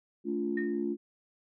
sine chord, D minor, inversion second, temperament equal with one note detuned, 220 / 286.3 / 349.2 Hz, A3 / D4 / F4, 0 / -44 / 0 cents, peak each -34 / -34 / -32 dBFS, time 0.24-0.97 s, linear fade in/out 50 ms
sine tone with exponential decay, 1841 Hz, A#6, 22 cents flat, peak -32 dBFS, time 0.57-0.84 s, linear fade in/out 5 ms, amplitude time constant 57 ms
effects tanh soft clip ceiling -18 dBFS

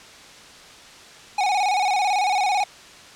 square tone with vibrato, 784 Hz, G5, in tune, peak -19 dBFS, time 1.38-2.64 s, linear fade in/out 5 ms, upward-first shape square, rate 18 Hz, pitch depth 90 cents each way, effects white hiss -44 dBFS RMS until 3.15 s + low-pass 6000 Hz 12 dB/octave

